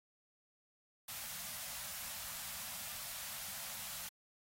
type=band-stop noise; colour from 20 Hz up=white; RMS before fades=-45 dBFS; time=1.08-4.09 s; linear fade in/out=5 ms; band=230 to 570 Hz; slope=48 dB/octave; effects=AAC 48 kbps